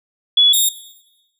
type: tone pair in turn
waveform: sine / 10% pulse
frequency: 3399 / 3695 Hz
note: G#7 / A#7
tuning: +39 / -16 cents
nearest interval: minor second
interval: 145 cents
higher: second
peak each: -8 / -5 dBFS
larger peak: second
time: 0.37-0.53 / 0.53-0.69 s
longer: neither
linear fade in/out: 5 ms
effects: noise-tail reverb RT60 1.0 s tail -17 dB re dry